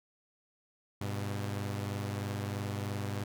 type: tone pair together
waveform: sawtooth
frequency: 100.39 / 123.47 Hz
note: G2 / B2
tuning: +42 / 0 cents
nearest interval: major third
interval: 358 cents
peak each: -31 / -36 dBFS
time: 1.01-3.24 s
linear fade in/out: 5 ms
effects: none